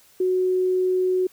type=tone; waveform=sine; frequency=369.1 Hz; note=F#4; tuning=4 cents flat; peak=-18 dBFS; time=0.2-1.27 s; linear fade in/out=5 ms; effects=white hiss -55 dBFS RMS until 1.32 s